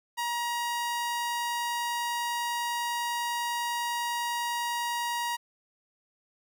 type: tone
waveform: sawtooth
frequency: 950 Hz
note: A#5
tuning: 33 cents sharp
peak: -25 dBFS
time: 0.17-5.37 s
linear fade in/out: 20 ms
effects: none